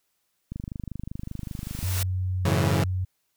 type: click train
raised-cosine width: 5 ms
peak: -21 dBFS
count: 34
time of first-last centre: 0.52-1.83 s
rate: 25.2 Hz
type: noise with exponential growth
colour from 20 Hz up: white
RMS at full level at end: -29 dBFS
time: 1.15-2.03 s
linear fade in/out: 2 ms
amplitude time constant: 190 ms
type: tone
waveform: sine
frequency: 92.5 Hz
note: F#2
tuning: in tune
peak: -24 dBFS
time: 1.83-3.05 s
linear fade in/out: 10 ms
type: chord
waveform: sawtooth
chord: F# minor seventh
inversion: none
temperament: equal with one note detuned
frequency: 92.5 / 107.3 / 138.59 / 164.81 Hz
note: F#2 / A2 / C#3 / E3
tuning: 0 / -43 / 0 / 0 cents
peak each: -22 / -23 / -21 / -23 dBFS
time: 2.45-2.84 s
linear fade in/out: 5 ms
effects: white hiss -74 dBFS RMS until 3.36 s